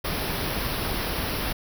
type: band-stop noise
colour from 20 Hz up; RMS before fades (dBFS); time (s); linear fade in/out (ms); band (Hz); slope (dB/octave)
pink; -28; 0.04-1.53; 10; 5600 to 9900; 96
effects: none